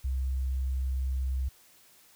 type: tone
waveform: sine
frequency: 65.41 Hz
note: C2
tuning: in tune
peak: -27 dBFS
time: 0.04-1.49 s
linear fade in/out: 10 ms
effects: white hiss -59 dBFS RMS until 2.15 s